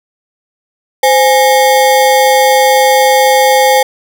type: ring-modulated tone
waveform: square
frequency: 674 Hz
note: E5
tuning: 38 cents sharp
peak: -3 dBFS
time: 1.03-3.83 s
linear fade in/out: 5 ms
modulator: 155 Hz
effects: none